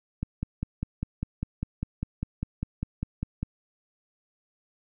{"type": "click train", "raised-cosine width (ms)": 5, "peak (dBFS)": -16, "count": 17, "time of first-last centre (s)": [0.23, 3.43], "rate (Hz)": 5, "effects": []}